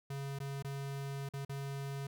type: tone with dropouts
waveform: square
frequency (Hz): 138.59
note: C#3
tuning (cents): 0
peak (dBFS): -39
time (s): 0.1-2.07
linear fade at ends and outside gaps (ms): 5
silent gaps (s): 0.389-0.401 / 0.625-0.645 / 1.29-1.336 / 1.45-1.493
effects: none